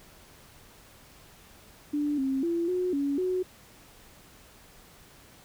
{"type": "tone with pitch steps", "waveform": "sine", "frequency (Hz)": [293.4, 267.5, 339.1, 363.4, 281.6, 368.1], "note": ["D4", "C4", "E4", "F#4", "C#4", "F#4"], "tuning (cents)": [-2, 38, 49, -31, 27, -9], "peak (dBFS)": -25, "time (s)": [1.93, 3.43], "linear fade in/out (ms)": 10, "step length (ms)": 250, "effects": ["pink hiss -54 dBFS RMS until 5.44 s"]}